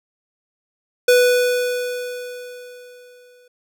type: tone with exponential decay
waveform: square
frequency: 493.9 Hz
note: B4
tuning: in tune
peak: -10 dBFS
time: 1.08-3.48 s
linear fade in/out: 5 ms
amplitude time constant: 520 ms
effects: none